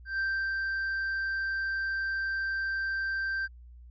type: tone with ADSR envelope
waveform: triangle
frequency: 1568 Hz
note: G6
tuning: in tune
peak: -25 dBFS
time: 0.05-3.48 s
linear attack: 140 ms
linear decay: 330 ms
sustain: -2 dB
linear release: 33 ms
effects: added 60 Hz sine -47 dBFS peak until 3.9 s + resampled to 16000 Hz